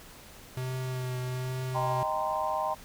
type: tone with vibrato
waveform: square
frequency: 127.8 Hz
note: C3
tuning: 40 cents flat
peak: -32 dBFS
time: 0.57-2.03 s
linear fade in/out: 2 ms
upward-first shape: triangle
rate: 1.2 Hz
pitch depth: 21 cents each way
type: chord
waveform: sine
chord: C minor seventh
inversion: first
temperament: equal with one note detuned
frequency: 622.3 / 784 / 932.3 / 1035.7 Hz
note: Eb5 / G5 / Bb5 / C6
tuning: 0 / 0 / 0 / -18 cents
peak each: -33 dBFS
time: 1.74-2.75 s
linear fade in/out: 20 ms
effects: pink hiss -50 dBFS RMS until 2.84 s